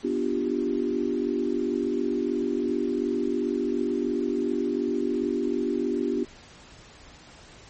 sine chord, G dominant seventh, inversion first, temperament equal, 246.9 / 293.7 / 349.2 / 392 Hz, B3 / D4 / F4 / G4, 0 / 0 / 0 / 0 cents, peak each -29 dBFS, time 0.03-6.25 s, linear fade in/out 20 ms, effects pink hiss -49 dBFS RMS until 7.69 s + MP3 32 kbps

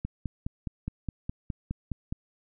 click train, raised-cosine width 5 ms, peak -19 dBFS, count 11, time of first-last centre 0.05-2.125 s, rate 4.82 Hz, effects none

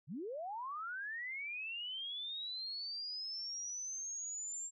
sine linear sweep, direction up, 116.54 to 7459 Hz, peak -40 dBFS, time 0.07-4.71 s, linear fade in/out 50 ms, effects none

